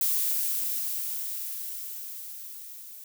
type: noise with level ramp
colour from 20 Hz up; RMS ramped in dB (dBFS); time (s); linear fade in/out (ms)
violet; -25 to -45; 0.01-3.04; 2
effects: none